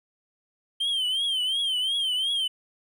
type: tone with vibrato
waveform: triangle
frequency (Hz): 3136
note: G7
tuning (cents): 0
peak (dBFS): -22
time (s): 0.8-2.48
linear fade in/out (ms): 10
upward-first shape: triangle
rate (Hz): 2.8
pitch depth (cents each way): 120
effects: none